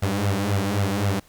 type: tone with flanger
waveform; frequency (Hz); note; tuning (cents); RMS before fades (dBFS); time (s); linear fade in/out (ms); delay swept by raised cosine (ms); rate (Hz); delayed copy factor
sawtooth; 100; G2; +35; -23; 0.02-1.2; 10; 1.4 to 6.4; 3.8; +0.8
effects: pink hiss -55 dBFS RMS until 1.28 s